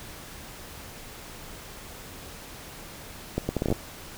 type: accelerating click train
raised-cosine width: 2 ms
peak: -12 dBFS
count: 9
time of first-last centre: 3.38-3.726 s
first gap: 110 ms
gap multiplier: 0.7
effects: pink hiss -43 dBFS RMS until 4.17 s